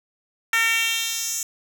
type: tone with high-pass filter sweep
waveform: 10% pulse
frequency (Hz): 455.3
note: A#4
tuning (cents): -41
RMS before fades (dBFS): -23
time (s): 0.53-1.43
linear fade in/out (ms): 2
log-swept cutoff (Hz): 1700 to 7000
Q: 2.1
effects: none